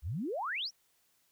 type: exponential sweep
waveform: sine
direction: up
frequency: 63.3 to 6060 Hz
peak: -33 dBFS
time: 0.02-0.71 s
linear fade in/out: 50 ms
effects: white hiss -72 dBFS RMS until 1.31 s